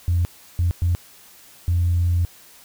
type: tone bursts at uneven times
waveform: sine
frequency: 86.9 Hz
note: F2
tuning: 8 cents flat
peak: -15 dBFS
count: 4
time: 0.08-0.25 / 0.59-0.71 / 0.82-0.95 / 1.68-2.25 s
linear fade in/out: 0 ms
effects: tanh soft clip ceiling -12 dBFS + white hiss -48 dBFS RMS until 2.64 s